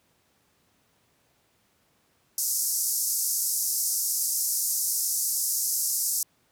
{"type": "band-pass noise", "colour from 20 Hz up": "white", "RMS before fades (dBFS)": -27, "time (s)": [2.38, 6.23], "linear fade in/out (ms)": 2, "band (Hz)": [5200, 14000], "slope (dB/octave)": 48, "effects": ["pink hiss -67 dBFS RMS until 6.51 s", "high-pass 80 Hz 12 dB/octave"]}